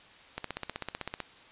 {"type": "click train", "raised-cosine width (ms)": 0.3, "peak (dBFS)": -18, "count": 14, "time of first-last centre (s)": [0.38, 1.203], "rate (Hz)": 15.8, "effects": ["white hiss -54 dBFS RMS until 1.51 s", "resampled to 8000 Hz"]}